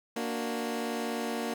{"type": "chord", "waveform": "20% pulse", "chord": "Bb augmented", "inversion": "none", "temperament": "equal", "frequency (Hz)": [233.1, 293.7, 370], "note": ["Bb3", "D4", "F#4"], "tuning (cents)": [0, 0, 0], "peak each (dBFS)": [-28, -33, -34], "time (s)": [0.16, 1.54], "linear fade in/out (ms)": 5, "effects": []}